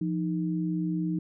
sine tone pair together, 173.04 / 311.1 Hz, F3 / D#4, -16 / 0 cents, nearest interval minor seventh, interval 1016 cents, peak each -28 / -30 dBFS, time 0.01-1.19 s, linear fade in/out 5 ms, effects none

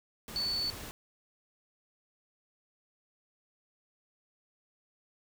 sine tone in noise, 4469 Hz, C#8, 13 cents sharp, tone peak -30 dBFS, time 0.36-0.7 s, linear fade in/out 0 ms, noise pink, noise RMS -44 dBFS, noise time 0.28-0.91 s, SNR +11 dB, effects none

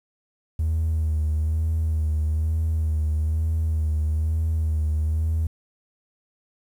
triangle tone with vibrato, 78.6 Hz, D#2, 18 cents sharp, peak -17 dBFS, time 0.59-5.47 s, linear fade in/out 5 ms, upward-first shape sine, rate 1.1 Hz, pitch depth 39 cents each way, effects tanh soft clip ceiling -16 dBFS + 9-bit

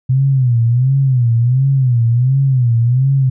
sine tone with vibrato, 126 Hz, B2, 35 cents sharp, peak -9 dBFS, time 0.09-3.3 s, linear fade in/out 10 ms, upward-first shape sine, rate 1.4 Hz, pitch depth 150 cents each way, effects none

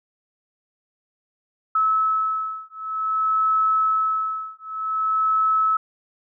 sine beating tone pair, 1298 / 1298.53 Hz, E6 / E6, -27 / -26 cents, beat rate 0.53 Hz, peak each -22 dBFS, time 1.75-5.77 s, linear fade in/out 5 ms, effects none

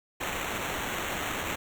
white noise with sample-and-hold, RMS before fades -33 dBFS, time 0.2-1.56 s, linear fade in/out 10 ms, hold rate 4900 Hz, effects none

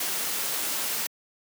white noise, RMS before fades -29 dBFS, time 0-1.07 s, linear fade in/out 5 ms, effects high-pass 200 Hz 12 dB/octave

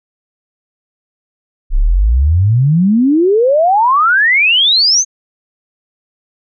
sine exponential sweep, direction up, 30.11 to 6510 Hz, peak -7 dBFS, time 1.7-5.05 s, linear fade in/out 50 ms, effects none

